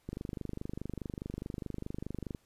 click train, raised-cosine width 3 ms, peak -25 dBFS, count 57, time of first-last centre 0.09-2.348 s, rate 24.8 Hz, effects pink hiss -70 dBFS RMS until 2.45 s + resampled to 32000 Hz

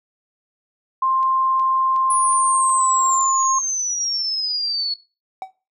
sine tone with pitch glide, 1053 to 1066.5 Hz, C6 to C6, +11 to +33 cents, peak -16 dBFS, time 1.02-3.59 s, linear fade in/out 5 ms, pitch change +22 cents, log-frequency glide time 3.04-3.26 s
click train, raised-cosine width 0.2 ms, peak -26 dBFS, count 7, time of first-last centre 1.23-3.428 s, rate 2.73 Hz
sine exponential sweep, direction down, 9850 to 4371 Hz, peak -20 dBFS, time 2.1-4.94 s, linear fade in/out 5 ms
triangle tone with exponential decay, 761 Hz, F#5, 48 cents sharp, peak -20 dBFS, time 5.42-5.51 s, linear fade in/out 1 ms, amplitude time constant 19 ms
effects noise-tail reverb RT60 0.3 s tail -17 dB re dry

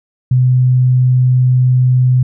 sine tone, 126.9 Hz, B2, 47 cents sharp, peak -7 dBFS, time 0.31-2.23 s, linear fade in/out 5 ms, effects none

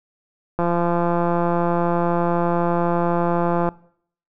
click train, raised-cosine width 1 ms, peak -8 dBFS, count 534, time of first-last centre 0.59-3.689 s, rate 172 Hz, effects noise-tail reverb RT60 0.6 s tail -21 dB re dry

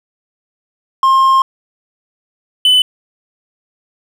triangle tone pair in turn, 1064 / 3009 Hz, C6 / F#7, +29 / +28 cents, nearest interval octave + tritone, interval 1799 cents, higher second, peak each -5 dBFS, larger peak neither, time 1.03-1.42 / 2.65-2.82 s, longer first, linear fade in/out 2 ms, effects none

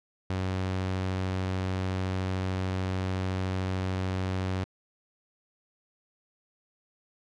sawtooth tone, 93.6 Hz, F#2, 20 cents sharp, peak -24 dBFS, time 0.3-4.64 s, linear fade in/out 0 ms, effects low-pass 5000 Hz 12 dB/octave

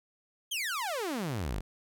sawtooth exponential sweep, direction down, 3325 to 41.2 Hz, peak -28 dBFS, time 0.51-1.61 s, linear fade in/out 10 ms, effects none

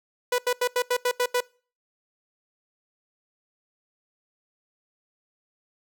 sawtooth tone bursts, 493.2 Hz, B4, 2 cents flat, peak -17 dBFS, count 8, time 0.32-1.406 s, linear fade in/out 5 ms, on 64 ms, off 82 ms, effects noise-tail reverb RT60 0.4 s tail -24 dB re dry

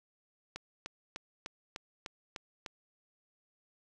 click train, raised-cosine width 0.2 ms, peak -23 dBFS, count 8, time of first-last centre 0.56-2.662 s, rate 3.33 Hz, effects none

